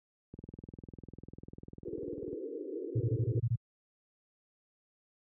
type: click train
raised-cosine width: 3 ms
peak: -32 dBFS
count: 41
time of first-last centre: 0.34-2.33 s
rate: 20.1 Hz
type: band-pass noise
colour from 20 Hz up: white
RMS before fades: -40 dBFS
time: 1.85-3.4 s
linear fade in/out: 10 ms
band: 280 to 480 Hz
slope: 96 dB/octave
type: tone bursts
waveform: sine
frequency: 116.2 Hz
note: A#2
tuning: 5 cents flat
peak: -26 dBFS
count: 8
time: 2.95-3.559 s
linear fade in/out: 10 ms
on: 56 ms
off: 23 ms
effects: high-pass 60 Hz 12 dB/octave